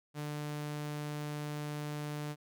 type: tone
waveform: sawtooth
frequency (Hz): 148.6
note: D3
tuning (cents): +21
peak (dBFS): -33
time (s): 0.14-2.36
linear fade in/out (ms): 50
effects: none